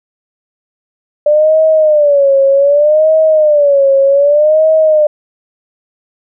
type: tone with vibrato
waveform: sine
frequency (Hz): 588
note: D5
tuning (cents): +2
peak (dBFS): -5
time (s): 1.26-5.07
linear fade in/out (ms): 5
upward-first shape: sine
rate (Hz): 0.65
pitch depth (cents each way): 130
effects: none